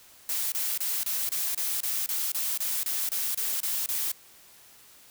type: noise bursts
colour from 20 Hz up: blue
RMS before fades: -29 dBFS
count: 15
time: 0.29-4.118 s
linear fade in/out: 2 ms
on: 230 ms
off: 27 ms
effects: white hiss -54 dBFS RMS until 5.1 s

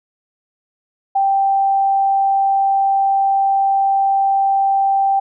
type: tone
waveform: sine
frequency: 784 Hz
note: G5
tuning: in tune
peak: -12 dBFS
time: 1.15-5.2 s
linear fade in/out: 10 ms
effects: none

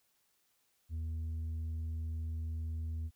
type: tone with tanh clipping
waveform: triangle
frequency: 80.5 Hz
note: E2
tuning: 41 cents flat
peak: -36 dBFS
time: 0.89-3.11 s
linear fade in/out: 50 ms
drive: 8 dB
effects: white hiss -75 dBFS RMS until 3.15 s

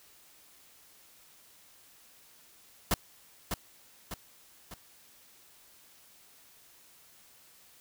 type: noise with echo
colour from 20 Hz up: pink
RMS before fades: -26 dBFS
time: 2.91-2.94 s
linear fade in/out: 2 ms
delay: 600 ms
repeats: 3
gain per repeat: -6 dB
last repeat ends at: 4.74 s
effects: white hiss -59 dBFS RMS until 7.8 s

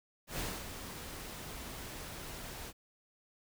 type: noise with ADSR envelope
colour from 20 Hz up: pink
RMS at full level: -37 dBFS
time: 0.27-2.73 s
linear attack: 120 ms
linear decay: 240 ms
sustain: -8 dB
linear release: 44 ms
effects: none

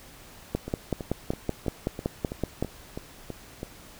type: two click trains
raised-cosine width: 2 ms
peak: -12 / -20 dBFS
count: 12 / 10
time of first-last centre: 0.55-2.625 / 0.68-3.631 s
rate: 5.3 / 3.05 Hz
effects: pink hiss -49 dBFS RMS until 3.99 s

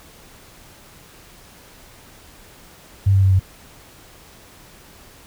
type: tone with pitch steps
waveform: sine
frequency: 98 / 96.76 / 95.54 / 94.33 Hz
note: G2 / G2 / G2 / F#2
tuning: 0 / -22 / -44 / +34 cents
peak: -11 dBFS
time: 3.06-3.396 s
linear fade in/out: 10 ms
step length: 84 ms
effects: pink hiss -46 dBFS RMS until 5.26 s

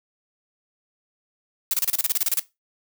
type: noise bursts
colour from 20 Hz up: blue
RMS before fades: -21 dBFS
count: 13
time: 1.71-2.396 s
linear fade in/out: 2 ms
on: 26 ms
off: 29 ms
effects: noise-tail reverb RT60 0.2 s tail -17 dB re dry

